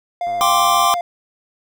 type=tone with vibrato; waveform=triangle; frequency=698.5 Hz; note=F5; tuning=in tune; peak=-17 dBFS; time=0.21-1.01 s; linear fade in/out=2 ms; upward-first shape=sine; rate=15 Hz; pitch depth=16 cents each way
type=click train; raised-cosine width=1 ms; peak=-26 dBFS; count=61; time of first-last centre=0.27-0.853 s; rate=103 Hz
type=chord; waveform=square; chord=G suspended fourth; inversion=none; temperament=equal; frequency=784 / 1046.5 / 1174.7 Hz; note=G5 / C6 / D6; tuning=0 / 0 / 0 cents; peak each=-21 / -18 / -17 dBFS; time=0.41-0.94 s; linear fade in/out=0 ms
effects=none